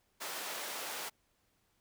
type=high-pass noise; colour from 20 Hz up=pink; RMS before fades=-41 dBFS; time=0.2-1.1 s; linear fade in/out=20 ms; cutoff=580 Hz; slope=12 dB/octave; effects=pink hiss -75 dBFS RMS until 1.8 s